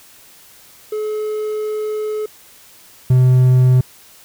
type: tone pair in turn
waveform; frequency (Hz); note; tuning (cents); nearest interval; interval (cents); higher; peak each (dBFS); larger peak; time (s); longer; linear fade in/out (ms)
triangle; 427.8 / 127.45; A4 / C3; -49 / -45; octave + major sixth; 2096; first; -17 / -6; second; 0.92-2.26 / 3.1-3.81; first; 5
effects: white hiss -45 dBFS RMS until 4.24 s